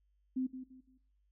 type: tone with echo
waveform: sine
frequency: 258.6 Hz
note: C4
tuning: 20 cents flat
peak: -31 dBFS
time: 0.36-0.47 s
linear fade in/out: 10 ms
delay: 170 ms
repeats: 3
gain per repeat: -11 dB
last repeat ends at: 0.98 s
effects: noise-tail reverb RT60 0.5 s tail -17 dB re dry + added 50 Hz sine -70 dBFS peak until 1.31 s